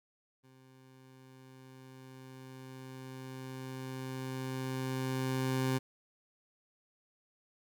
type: tone with level ramp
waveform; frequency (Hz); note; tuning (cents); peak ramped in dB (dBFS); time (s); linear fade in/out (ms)
20% pulse; 130.81; C3; 0; -54 to -24; 0.43-5.79; 20
effects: none